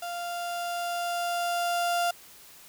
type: tone with level ramp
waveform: 35% pulse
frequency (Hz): 696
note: F5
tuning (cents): -6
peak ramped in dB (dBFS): -31 to -22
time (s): 0.02-2.11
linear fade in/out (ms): 5
effects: white hiss -51 dBFS RMS until 2.68 s